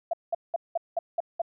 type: tone bursts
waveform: sine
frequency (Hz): 676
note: E5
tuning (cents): +43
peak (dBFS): -23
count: 7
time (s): 0.11-1.418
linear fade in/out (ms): 5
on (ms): 24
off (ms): 190
effects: none